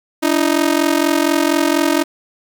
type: ring-modulated tone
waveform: sawtooth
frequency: 311.1 Hz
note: D#4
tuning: in tune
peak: -6 dBFS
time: 0.22-2.04 s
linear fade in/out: 20 ms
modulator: 22.1 Hz
effects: 7-bit